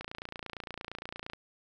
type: click train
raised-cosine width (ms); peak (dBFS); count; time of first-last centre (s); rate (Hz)
0.3; -23; 39; 0.01-1.334; 28.7
effects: none